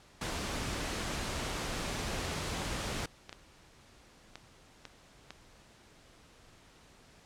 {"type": "noise", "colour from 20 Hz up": "pink", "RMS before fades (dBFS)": -36, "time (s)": [0.21, 3.06], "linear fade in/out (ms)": 5}
{"type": "clicks", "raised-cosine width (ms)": 0.2, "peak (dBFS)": -26, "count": 7, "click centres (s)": [2.249, 2.766, 3.294, 3.328, 4.356, 4.853, 5.306]}
{"effects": ["pink hiss -59 dBFS RMS until 7.25 s", "low-pass 8000 Hz 12 dB/octave"]}